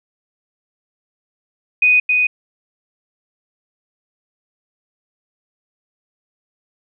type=tone with echo; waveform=sine; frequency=2489 Hz; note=D#7; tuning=in tune; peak=-9 dBFS; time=1.82-2 s; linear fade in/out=5 ms; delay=270 ms; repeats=1; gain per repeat=-3 dB; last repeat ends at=2.27 s; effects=none